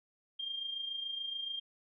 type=tone with amplitude modulation; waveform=sine; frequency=3200 Hz; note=G7; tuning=35 cents sharp; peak=-34 dBFS; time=0.39-1.6 s; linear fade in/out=10 ms; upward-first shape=sine; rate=27 Hz; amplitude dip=55%; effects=none